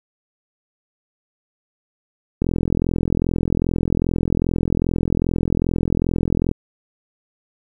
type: click train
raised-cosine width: 3 ms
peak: -6 dBFS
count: 175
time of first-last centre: 2.42-6.514 s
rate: 42.5 Hz
effects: 8-bit